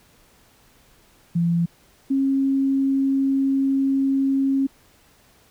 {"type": "tone pair in turn", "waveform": "sine", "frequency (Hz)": [170, 271.2], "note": ["F3", "C#4"], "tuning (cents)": [-46, -38], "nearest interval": "minor sixth", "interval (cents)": 808, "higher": "second", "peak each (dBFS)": -17, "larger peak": "neither", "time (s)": [[1.35, 1.66], [2.1, 4.67]], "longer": "second", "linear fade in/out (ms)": 10, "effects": ["pink hiss -56 dBFS RMS until 5.5 s"]}